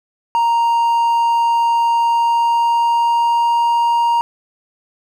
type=tone with pitch glide; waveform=triangle; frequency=932.3 to 938.2 Hz; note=A#5 to A#5; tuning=0 to +11 cents; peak=-10 dBFS; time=0.35-4.21 s; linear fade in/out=0 ms; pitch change=+11 cents; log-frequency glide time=1.98-3.6 s; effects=none